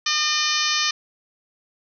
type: harmonic tone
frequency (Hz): 606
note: D#5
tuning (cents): -46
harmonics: 2 / 3 / 4 / 5 / 6 / 7 / 8 / 9 / 10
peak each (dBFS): -28 / -28 / -28 / -28 / -28 / -28 / -28 / -28 / -28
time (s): 0.06-0.91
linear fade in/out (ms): 5
effects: none